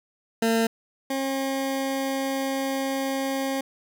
20% pulse tone pair in turn, 226.8 / 269.7 Hz, A#3 / C#4, -47 / -47 cents, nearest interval minor third, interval 300 cents, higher second, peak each -15 / -20 dBFS, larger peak first, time 0.42-0.67 / 1.1-3.61 s, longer second, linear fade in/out 5 ms, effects none

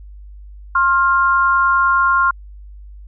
sine tone pair together, 1067.4 / 1396.9 Hz, C6 / F6, +34 / 0 cents, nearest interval perfect fourth, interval 466 cents, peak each -14 dBFS, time 0.75-2.31 s, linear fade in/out 5 ms, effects added 50 Hz sine -34 dBFS peak until 3.07 s

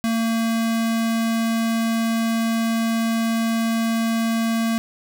square tone with notch filter, 227.1 Hz, A#3, 45 cents flat, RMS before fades -21 dBFS, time 0.04-4.78 s, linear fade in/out 0 ms, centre 490 Hz, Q 1.8, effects none

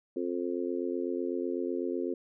harmonic tone, 88 Hz, F2, 14 cents sharp, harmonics 3 / 4 / 5 / 6, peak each -35 / -33 / -36 / -41 dBFS, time 0.16-2.14 s, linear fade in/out 5 ms, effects none

